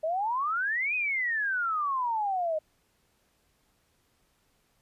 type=exponential two-way sweep; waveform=sine; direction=up then down; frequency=610 to 2537 to 610 Hz; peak=-26 dBFS; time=0.03-2.59 s; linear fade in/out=10 ms; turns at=0.95 s; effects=pink hiss -70 dBFS RMS until 4.81 s + resampled to 32000 Hz